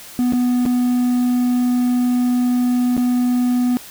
triangle tone with dropouts, 247 Hz, B3, in tune, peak -12 dBFS, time 0.19-3.77 s, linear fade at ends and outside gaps 0 ms, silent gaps 0.324-0.334 / 0.654-0.661 / 2.967-2.977 s, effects white hiss -38 dBFS RMS until 3.9 s

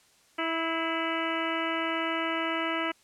harmonic tone with a mistuned harmonic, 327.1 Hz, E4, 13 cents flat, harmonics 1 / 2 / 3 / 4 / 5 / 6 / 7 / 8 / 9, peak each -33 / -35 / -37 / -34 / -39 / -36 / -38 / -41 / -38 dBFS, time 0.38-2.92 s, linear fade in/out 10 ms, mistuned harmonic 6, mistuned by +36 cents, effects white hiss -62 dBFS RMS until 3.03 s + low-pass 9000 Hz 12 dB/octave

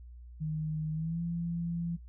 sine tone with pitch glide, 155.56 to 169.64 Hz, D#3 to E3, 0 to +50 cents, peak -31 dBFS, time 0.4-1.97 s, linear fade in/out 20 ms, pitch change +150 cents, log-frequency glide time 0.92-1.21 s, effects noise-tail reverb RT60 0.1 s tail -20 dB re dry + added 60 Hz sine -46 dBFS peak until 2.08 s

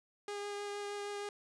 sawtooth tone with vibrato, 408.2 Hz, G#4, 30 cents flat, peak -35 dBFS, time 0.28-1.29 s, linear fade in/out 2 ms, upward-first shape triangle, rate 6.4 Hz, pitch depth 12 cents each way, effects resampled to 22050 Hz

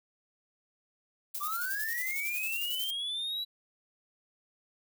violet noise with tremolo, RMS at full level -36 dBFS, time 1.34-2.91 s, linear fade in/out 10 ms, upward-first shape square, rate 11 Hz, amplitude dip 50%
triangle linear sweep, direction up, 1146 to 3951 Hz, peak -31 dBFS, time 1.4-3.45 s, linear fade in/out 20 ms
effects none

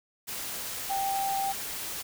sine tone in noise, 784 Hz, G5, in tune, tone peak -27 dBFS, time 0.89-1.53 s, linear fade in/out 20 ms, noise white, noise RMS -36 dBFS, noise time 0.27-2.03 s, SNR +6 dB, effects none

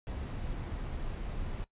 brown noise, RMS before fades -37 dBFS, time 0.07-1.64 s, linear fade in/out 0 ms, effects noise-tail reverb RT60 0.1 s tail -17 dB re dry + resampled to 8000 Hz

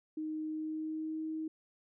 sine tone with pitch glide, 311.1 to 315.8 Hz, D#4 to D#4, 0 to +26 cents, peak -35 dBFS, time 0.17-1.48 s, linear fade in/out 5 ms, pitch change +26 cents, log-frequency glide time 0.47-1.24 s, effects none

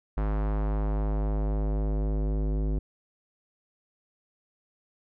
square tone with low-pass filter sweep, 51.91 Hz, G#1, in tune, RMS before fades -27 dBFS, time 0.17-2.79 s, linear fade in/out 5 ms, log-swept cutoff 1300 to 380 Hz, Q 1.1, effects none

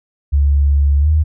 sine tone with pitch glide, 71 to 77.43 Hz, C#2 to D#2, +42 to -8 cents, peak -9 dBFS, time 0.32-1.24 s, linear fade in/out 20 ms, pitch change +150 cents, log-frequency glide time 1-1.09 s, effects none

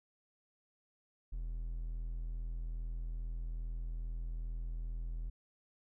triangle tone, 41.2 Hz, E1, in tune, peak -35 dBFS, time 1.32-5.3 s, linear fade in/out 10 ms, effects none

